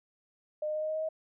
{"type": "tone with pitch steps", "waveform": "sine", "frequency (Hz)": [608, 612.2, 616.5, 620.8, 625.1, 629.4, 633.8], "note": ["D#5", "D#5", "D#5", "D#5", "D#5", "D#5", "D#5"], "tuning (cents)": [-40, -28, -16, -4, 8, 20, 32], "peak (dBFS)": -30, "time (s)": [0.62, 1.089], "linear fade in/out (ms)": 5, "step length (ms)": 67, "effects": []}